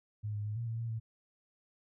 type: tone with pitch steps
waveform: sine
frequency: 105.8 / 104.1 / 105.9 / 117.1 / 113.5 / 115.7 / 112.1 Hz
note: G#2 / G#2 / G#2 / A#2 / A#2 / A#2 / A2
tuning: +33 / +5 / +34 / +8 / -46 / -13 / +33 cents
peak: -34 dBFS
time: 0.23-1 s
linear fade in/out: 20 ms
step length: 110 ms
effects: none